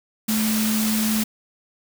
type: tone in noise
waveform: sine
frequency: 217.7 Hz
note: A3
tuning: 18 cents flat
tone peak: -20 dBFS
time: 0.28-1.24 s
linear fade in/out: 10 ms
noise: white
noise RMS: -26 dBFS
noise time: 0.28-1.24 s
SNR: +3 dB
effects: none